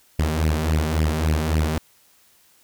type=tone with flanger; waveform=sawtooth; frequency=78 Hz; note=D#2; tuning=5 cents sharp; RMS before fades=-21 dBFS; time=0.19-1.78 s; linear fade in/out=0 ms; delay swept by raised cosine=0.38 to 5.18 ms; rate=3.6 Hz; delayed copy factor=+0.75; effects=white hiss -57 dBFS RMS until 2.63 s